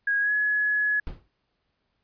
sine tone with pitch glide, 1645 to 1692.2 Hz, G#6 to G#6, -17 to +32 cents, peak -21 dBFS, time 0.07-1 s, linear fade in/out 5 ms, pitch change +49 cents, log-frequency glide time 0.2-0.33 s
brown noise with exponential decay, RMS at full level -30 dBFS, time 1.07-1.28 s, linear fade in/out 0 ms, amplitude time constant 45 ms
effects pink hiss -75 dBFS RMS until 2.03 s + resampled to 11025 Hz

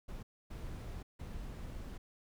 brown noise bursts at uneven times, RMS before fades -44 dBFS, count 3, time 0.08-0.23 / 0.5-1.03 / 1.19-1.98 s, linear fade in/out 10 ms, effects none

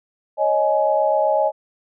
sine chord, C# suspended second, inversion none, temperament equal with one note detuned, 554.4 / 622.3 / 840.7 Hz, C#5 / D#5 / G#5, 0 / 0 / +21 cents, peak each -21 / -18 / -20 dBFS, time 0.37-1.52 s, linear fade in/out 50 ms, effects none

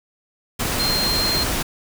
sine tone in noise, 4186 Hz, C8, in tune, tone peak -20 dBFS, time 0.79-1.44 s, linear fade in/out 10 ms, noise pink, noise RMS -23 dBFS, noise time 0.59-1.63 s, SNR 0 dB, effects none

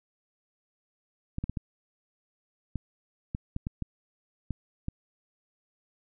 clicks, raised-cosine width 5 ms, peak -19 dBFS, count 11, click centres 1.384 / 1.44 / 1.496 / 1.572 / 2.757 / 3.349 / 3.564 / 3.669 / 3.823 / 4.507 / 4.884 s, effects none

